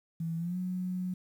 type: tone with pitch glide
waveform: sine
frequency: 164.81 to 182.87 Hz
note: E3 to F#3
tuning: 0 to -20 cents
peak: -31 dBFS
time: 0.2-1.14 s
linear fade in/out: 5 ms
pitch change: +180 cents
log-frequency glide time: 0.37-0.57 s
effects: 10-bit